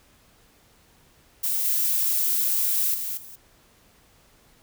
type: noise with level steps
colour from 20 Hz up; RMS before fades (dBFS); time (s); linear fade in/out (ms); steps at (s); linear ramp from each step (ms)
violet; -25 / -23 / -30 / -43; 1.43-3.36; 10; 1.65 / 2.94 / 3.17; 5
effects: pink hiss -58 dBFS RMS until 4.62 s